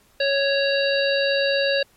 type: harmonic tone with a mistuned harmonic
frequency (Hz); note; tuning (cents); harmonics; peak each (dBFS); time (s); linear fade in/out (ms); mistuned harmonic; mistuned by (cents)
554.4; C#5; 0; 1 / 3 / 5 / 7 / 8; -20 / -25 / -27 / -28 / -29; 0.2-1.83; 5; 8; +70
effects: pink hiss -58 dBFS RMS until 1.96 s + MP3 64 kbps